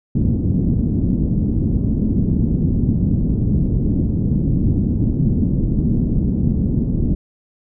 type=low-pass noise; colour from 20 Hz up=white; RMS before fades=-17 dBFS; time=0.15-7.15 s; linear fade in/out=5 ms; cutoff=240 Hz; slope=24 dB/octave; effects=none